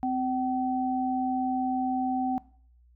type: tone pair together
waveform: sine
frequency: 258.1 / 763.2 Hz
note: C4 / G5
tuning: -23 / -47 cents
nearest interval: octave + perfect fifth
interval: 1876 cents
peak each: -28 dBFS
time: 0.03-2.38 s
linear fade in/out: 0 ms
effects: noise-tail reverb RT60 0.5 s tail -20 dB re dry + added 60 Hz sine -56 dBFS peak until 2.95 s